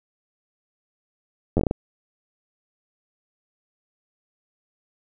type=slowing click train; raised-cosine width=2 ms; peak=-7 dBFS; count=7; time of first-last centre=1.57-1.711 s; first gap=10 ms; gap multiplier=1.34; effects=none